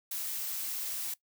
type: noise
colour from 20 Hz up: blue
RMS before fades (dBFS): -36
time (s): 0.11-1.14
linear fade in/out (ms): 5
effects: noise-tail reverb RT60 0.1 s tail -19 dB re dry